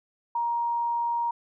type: tone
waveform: sine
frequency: 941 Hz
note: A#5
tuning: 16 cents sharp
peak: -24 dBFS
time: 0.35-1.31 s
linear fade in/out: 5 ms
effects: none